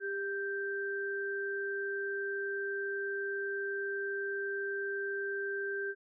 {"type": "tone pair together", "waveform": "sine", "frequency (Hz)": [398.2, 1568], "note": ["G4", "G6"], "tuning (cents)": [27, 0], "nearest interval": "2 octaves", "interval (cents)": 2373, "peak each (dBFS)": [-36, -36], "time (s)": [0, 5.95], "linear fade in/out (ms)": 50, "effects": []}